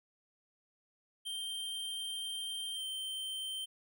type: tone with pitch glide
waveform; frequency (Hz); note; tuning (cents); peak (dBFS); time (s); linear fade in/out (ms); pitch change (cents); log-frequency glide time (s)
square; 3156 to 3116; G7 to G7; +11 to -11; -38; 1.25-3.66; 20; -22; 2.75-2.83
effects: none